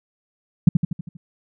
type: tone with echo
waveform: sine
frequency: 167.4 Hz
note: E3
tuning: 27 cents sharp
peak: -5 dBFS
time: 0.67-0.69 s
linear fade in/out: 5 ms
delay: 80 ms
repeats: 6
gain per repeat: -5 dB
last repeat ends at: 1.17 s
effects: none